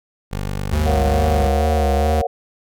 15% pulse tone, 49.45 Hz, G1, 16 cents sharp, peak -16 dBFS, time 0.31-1.49 s, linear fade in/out 20 ms
square tone with vibrato, 73.1 Hz, D2, 7 cents flat, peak -17 dBFS, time 0.72-2.22 s, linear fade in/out 10 ms, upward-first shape sine, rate 2.3 Hz, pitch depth 74 cents each way
sine chord, Gb major seventh, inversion first, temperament equal, 466.2 / 554.4 / 698.5 / 740 Hz, Bb4 / Db5 / F5 / Gb5, 0 / 0 / 0 / 0 cents, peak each -24 dBFS, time 0.86-2.27 s, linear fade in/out 5 ms
effects none

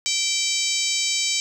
harmonic tone, 775 Hz, G5, 20 cents flat, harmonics 3 / 4 / 5 / 6 / 7 / 8 / 9 / 10, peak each -29 / -29 / -29 / -29 / -29 / -29 / -29 / -29 dBFS, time 0.06-1.4 s, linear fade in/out 0 ms, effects 8-bit

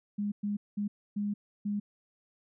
sine tone bursts at uneven times, 205.4 Hz, G#3, 19 cents flat, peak -29 dBFS, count 5, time 0.18-0.32 / 0.43-0.57 / 0.77-0.88 / 1.16-1.34 / 1.65-1.8 s, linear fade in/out 10 ms, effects none

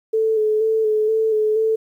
sine tone with vibrato, 435.8 Hz, A4, 17 cents flat, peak -15 dBFS, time 0.13-1.76 s, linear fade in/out 10 ms, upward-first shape square, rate 2.1 Hz, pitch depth 24 cents each way, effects 9-bit

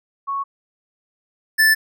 sine / square tone pair in turn, 1107 / 1757.3 Hz, C#6 / A6, -3 / -3 cents, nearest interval minor sixth, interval 800 cents, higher second, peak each -21 / -12 dBFS, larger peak second, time 0.27-0.44 / 1.58-1.75 s, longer neither, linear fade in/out 20 ms, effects none

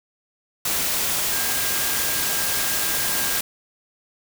sine tone in noise, 1614 Hz, G#6, 50 cents flat, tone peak -33 dBFS, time 1.32-3.39 s, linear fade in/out 5 ms, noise white, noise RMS -23 dBFS, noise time 0.65-3.41 s, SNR -13 dB, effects none

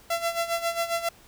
sawtooth tone with tremolo, 676 Hz, E5, 43 cents sharp, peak -19 dBFS, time 0.1-1.09 s, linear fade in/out 5 ms, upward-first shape sine, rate 7.4 Hz, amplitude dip 75%, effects pink hiss -54 dBFS RMS until 1.27 s

